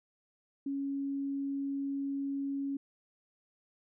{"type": "tone", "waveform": "sine", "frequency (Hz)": 277.2, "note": "C#4", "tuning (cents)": 0, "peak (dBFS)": -32, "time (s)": [0.66, 2.77], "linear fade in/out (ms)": 5, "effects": []}